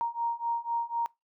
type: beating tone pair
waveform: sine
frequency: 932 / 936 Hz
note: A#5 / A#5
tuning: -1 / +7 cents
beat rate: 4 Hz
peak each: -32 / -31 dBFS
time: 0.01-1.06 s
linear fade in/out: 0 ms
effects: noise-tail reverb RT60 0.2 s tail -23 dB re dry